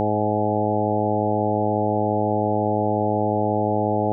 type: harmonic tone with a mistuned harmonic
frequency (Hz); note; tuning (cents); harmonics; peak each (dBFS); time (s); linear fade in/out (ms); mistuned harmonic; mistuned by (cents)
105.7; G#2; +31; 1 / 2 / 3 / 4 / 5 / 6 / 7 / 8; -27 / -27 / -27 / -27 / -27 / -27 / -27 / -27; 0-4.12; 0; 7; +21
effects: none